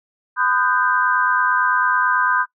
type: tone cluster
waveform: sine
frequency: 1010 / 1234 / 1482 / 1571 Hz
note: B5 / D#6 / F#6 / G6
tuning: +39 / -15 / +2 / +3 cents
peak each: -20 / -22 / -23 / -19 dBFS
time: 0.36-2.46 s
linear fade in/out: 50 ms
effects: noise-tail reverb RT60 0.1 s tail -19 dB re dry